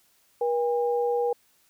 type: tone pair together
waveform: sine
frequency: 480 / 808.1 Hz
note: B4 / G#5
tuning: -49 / -48 cents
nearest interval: major sixth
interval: 901 cents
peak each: -23 / -29 dBFS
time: 0.41-1.33 s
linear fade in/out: 5 ms
effects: white hiss -64 dBFS RMS until 1.69 s